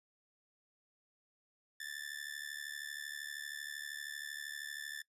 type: tone with amplitude modulation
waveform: sawtooth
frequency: 1760 Hz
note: A6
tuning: in tune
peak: -35 dBFS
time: 1.8-5.02 s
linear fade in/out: 5 ms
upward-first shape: sine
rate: 72.8 Hz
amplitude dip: 90%
effects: noise-tail reverb RT60 0.1 s tail -20 dB re dry + resampled to 32000 Hz